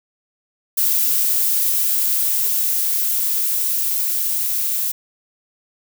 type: noise with level ramp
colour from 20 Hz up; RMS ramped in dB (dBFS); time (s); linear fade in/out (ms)
violet; -17 to -21; 0.77-4.92; 10
effects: none